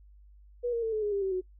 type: tone with pitch steps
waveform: sine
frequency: 484.4 / 466 / 448.3 / 431.3 / 414.9 / 399.2 / 384 / 369.4 Hz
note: B4 / A#4 / A4 / A4 / G#4 / G4 / G4 / F#4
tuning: -34 / -1 / +32 / -35 / -2 / +32 / -36 / -3 cents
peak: -27 dBFS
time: 0.63-1.414 s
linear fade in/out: 20 ms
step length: 98 ms
effects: noise-tail reverb RT60 0.1 s tail -23 dB re dry + added 50 Hz sine -52 dBFS peak until 1.59 s